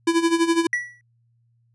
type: tone with tremolo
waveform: square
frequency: 333.6 Hz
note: E4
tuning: 21 cents sharp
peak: -15 dBFS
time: 0.07-0.67 s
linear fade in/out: 5 ms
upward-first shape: sine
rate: 12 Hz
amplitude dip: 75%
type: tone with exponential decay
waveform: triangle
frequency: 1945 Hz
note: B6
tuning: 27 cents flat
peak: -15 dBFS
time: 0.73-1.01 s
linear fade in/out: 1 ms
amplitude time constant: 60 ms
effects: added 117 Hz sine -60 dBFS peak until 1.74 s + resampled to 24000 Hz